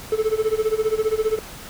triangle tone with tremolo, 436.4 Hz, A4, 14 cents flat, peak -13 dBFS, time 0.12-1.39 s, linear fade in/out 2 ms, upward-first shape sine, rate 15 Hz, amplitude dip 90%, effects pink hiss -38 dBFS RMS until 1.69 s

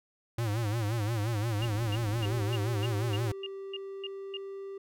square tone with vibrato, 110 Hz, A2, in tune, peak -29 dBFS, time 0.38-3.32 s, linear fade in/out 5 ms, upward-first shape sine, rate 5.7 Hz, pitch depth 140 cents each way
click train, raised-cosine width 3 ms, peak -33 dBFS, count 35, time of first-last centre 1.61-2.421 s, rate 41.9 Hz
sine tone bursts, 2822 Hz, F7, 17 cents sharp, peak -35 dBFS, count 10, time 1.62-4.37 s, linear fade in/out 2 ms, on 32 ms, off 270 ms
triangle tone with pitch glide, 388.9 to 392.1 Hz, G4 to G4, -14 to 0 cents, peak -36 dBFS, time 2.25-4.78 s, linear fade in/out 5 ms, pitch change +14 cents, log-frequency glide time 2.9-4.64 s
effects none

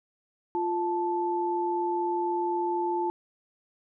sine tone pair together, 349.2 / 875.9 Hz, F4 / A5, 0 / -8 cents, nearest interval octave + major third, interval 1592 cents, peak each -28 dBFS, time 0.55-3.1 s, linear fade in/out 0 ms, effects none

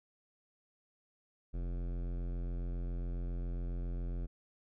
sine tone with hard clipping, 43.65 Hz, F1, in tune, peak -37 dBFS, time 1.53-4.27 s, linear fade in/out 20 ms, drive 17 dB, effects none

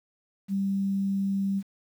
sine tone with quantisation, 196 Hz, G3, in tune, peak -24 dBFS, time 0.48-1.63 s, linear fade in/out 50 ms, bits 9, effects none

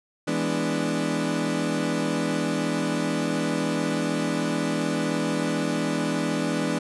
30% pulse chord, E dominant seventh, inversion none, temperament equal, 164.81 / 207.7 / 246.9 / 293.7 Hz, E3 / G#3 / B3 / D4, 0 / 0 / 0 / 0 cents, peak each -27 / -28 / -27 / -25 dBFS, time 0.27-6.79 s, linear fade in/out 10 ms, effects resampled to 24000 Hz

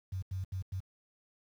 sine tone bursts at uneven times, 94 Hz, F#2, 28 cents sharp, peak -33 dBFS, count 4, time 0.12-0.22 / 0.31-0.44 / 0.52-0.62 / 0.72-0.8 s, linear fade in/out 5 ms, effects high-pass 60 Hz 12 dB/octave + 10-bit

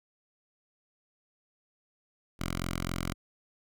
5% pulse tone with notch filter, 43.81 Hz, F1, 6 cents sharp, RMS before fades -34 dBFS, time 2.39-3.14 s, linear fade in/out 20 ms, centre 450 Hz, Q 0.9, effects none

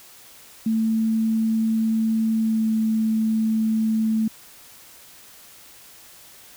sine tone with pitch glide, 222.4 to 220.5 Hz, A3 to A3, +19 to +4 cents, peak -18 dBFS, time 0.66-4.28 s, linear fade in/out 5 ms, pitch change -15 cents, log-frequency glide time 2.35-2.7 s, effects white hiss -47 dBFS RMS until 6.56 s

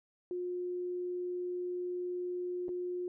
sine tone with dropouts, 357.9 Hz, F4, 42 cents sharp, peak -34 dBFS, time 0.31-3.08 s, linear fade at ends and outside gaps 1 ms, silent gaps 2.683-2.69 s, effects none

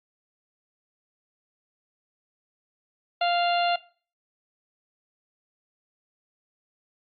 harmonic tone, 697 Hz, F5, 4 cents flat, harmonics 1 / 2 / 3 / 4 / 5 / 6, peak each -22 / -32 / -37 / -30 / -36 / -35 dBFS, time 3.21-3.76 s, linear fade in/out 5 ms, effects noise-tail reverb RT60 0.4 s tail -19 dB re dry + AAC 64 kbps

